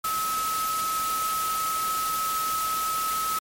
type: tone in noise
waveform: sine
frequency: 1289 Hz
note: E6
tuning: 39 cents flat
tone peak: -25 dBFS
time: 0.04-3.39 s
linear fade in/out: 5 ms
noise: white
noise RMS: -32 dBFS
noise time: 0.04-3.39 s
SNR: +4 dB
effects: MP3 64 kbps